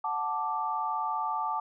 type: chord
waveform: sine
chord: D major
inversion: first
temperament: equal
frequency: 740 / 880 / 1174.7 Hz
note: F#5 / A5 / D6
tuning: 0 / 0 / 0 cents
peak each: -36 / -31 / -32 dBFS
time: 0.04-1.6 s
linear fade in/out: 5 ms
effects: none